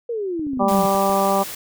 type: exponential sweep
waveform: sine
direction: down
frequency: 485.3 to 172.5 Hz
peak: -22 dBFS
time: 0.09-0.86 s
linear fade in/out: 5 ms
type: clicks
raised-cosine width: 3 ms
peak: -25 dBFS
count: 11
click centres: 0.395 / 0.468 / 0.534 / 0.573 / 0.626 / 0.717 / 0.749 / 0.789 / 0.842 / 0.95 / 1.098 s
type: harmonic tone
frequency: 196 Hz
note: G3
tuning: in tune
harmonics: 1 / 2 / 3 / 4 / 5 / 6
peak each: -24 / -25 / -21 / -21 / -25 / -24 dBFS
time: 0.59-1.44 s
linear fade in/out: 20 ms
type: noise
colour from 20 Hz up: white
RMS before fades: -32 dBFS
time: 0.68-1.55 s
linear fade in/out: 5 ms
effects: none